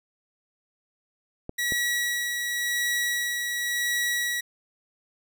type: clicks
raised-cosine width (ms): 2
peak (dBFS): -20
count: 2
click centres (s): 1.494 / 1.722
type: tone with tremolo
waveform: sawtooth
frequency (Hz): 1927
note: B6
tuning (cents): -43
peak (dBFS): -20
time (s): 1.58-4.41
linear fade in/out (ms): 10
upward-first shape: sine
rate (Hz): 0.93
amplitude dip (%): 35
effects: none